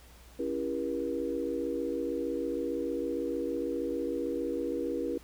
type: chord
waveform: sine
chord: C# diminished seventh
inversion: none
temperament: just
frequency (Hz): 277.2 / 332.6 / 399.1 / 479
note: C#4 / E4 / G4 / Bb4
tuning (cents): 0 / +16 / +31 / +47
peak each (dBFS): -36 / -35 / -38 / -34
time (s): 0.39-5.18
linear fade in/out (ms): 5
effects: added 60 Hz sine -53 dBFS peak until 5.23 s + pink hiss -57 dBFS RMS until 5.23 s